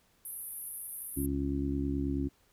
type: band-pass noise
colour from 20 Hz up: pink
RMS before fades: -42 dBFS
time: 0.25-1.26 s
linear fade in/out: 2 ms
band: 9800 to 13000 Hz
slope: 96 dB/octave
type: harmonic tone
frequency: 69.3 Hz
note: C#2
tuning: in tune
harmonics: 1 / 2 / 3 / 4 / 5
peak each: -35 / -38 / -42 / -32 / -39 dBFS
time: 1.16-2.29 s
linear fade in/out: 20 ms
effects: pink hiss -68 dBFS RMS until 2.52 s